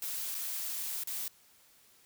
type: noise with dropouts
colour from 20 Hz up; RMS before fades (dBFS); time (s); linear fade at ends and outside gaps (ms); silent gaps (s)
blue; -37; 0.02-1.28; 1; 0.345-0.349 / 1.036-1.072
effects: white hiss -63 dBFS RMS until 2.05 s